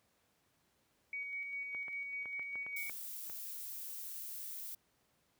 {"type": "tone with tremolo", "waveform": "sine", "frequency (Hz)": 2251, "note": "C#7", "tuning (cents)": 26, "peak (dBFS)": -38, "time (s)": [1.13, 2.9], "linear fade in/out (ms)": 2, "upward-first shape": "square", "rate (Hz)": 5, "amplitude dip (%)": 30}
{"type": "clicks", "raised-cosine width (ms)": 0.5, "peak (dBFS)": -36, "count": 8, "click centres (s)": [1.748, 1.882, 2.257, 2.395, 2.556, 2.665, 2.897, 3.298]}
{"type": "noise", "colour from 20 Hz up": "violet", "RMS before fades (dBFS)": -45, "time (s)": [2.76, 4.75], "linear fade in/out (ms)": 5}
{"effects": ["pink hiss -75 dBFS RMS until 5.39 s", "high-pass 80 Hz 12 dB/octave"]}